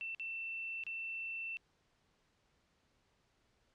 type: tone with dropouts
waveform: sine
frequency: 2681 Hz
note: E7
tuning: 29 cents sharp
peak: -39 dBFS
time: 0.01-1.57 s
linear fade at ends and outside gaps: 0 ms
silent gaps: 0.148-0.197 / 0.837-0.866 s
effects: pink hiss -75 dBFS RMS until 3.74 s + low-pass 6000 Hz 12 dB/octave